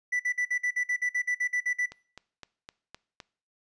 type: tone bursts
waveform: triangle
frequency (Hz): 1975.5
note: B6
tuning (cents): 0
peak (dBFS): -23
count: 14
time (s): 0.12-1.861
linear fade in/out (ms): 10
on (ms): 77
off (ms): 51
type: click train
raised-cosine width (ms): 0.2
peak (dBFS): -25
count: 6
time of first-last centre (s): 1.92-3.202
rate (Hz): 3.9
effects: noise-tail reverb RT60 0.5 s tail -22 dB re dry + resampled to 22050 Hz